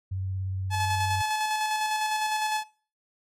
sine tone with vibrato, 94.7 Hz, F#2, 41 cents sharp, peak -28 dBFS, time 0.11-1.22 s, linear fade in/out 10 ms, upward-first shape triangle, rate 17 Hz, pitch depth 22 cents each way
sawtooth tone with tremolo, 860 Hz, A5, 40 cents flat, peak -21 dBFS, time 0.7-2.64 s, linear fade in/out 50 ms, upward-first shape square, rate 9.9 Hz, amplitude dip 30%
effects noise-tail reverb RT60 0.4 s tail -20 dB re dry + low-pass 12000 Hz 12 dB/octave

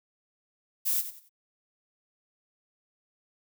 violet noise with echo, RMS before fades -27 dBFS, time 0.85-1.02 s, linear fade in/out 20 ms, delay 92 ms, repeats 3, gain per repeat -11 dB, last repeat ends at 1.296 s, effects none

